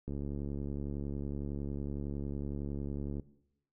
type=click train; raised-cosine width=3 ms; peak=-26 dBFS; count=222; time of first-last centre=0.08-3.197 s; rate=70.9 Hz; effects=noise-tail reverb RT60 0.8 s tail -18 dB re dry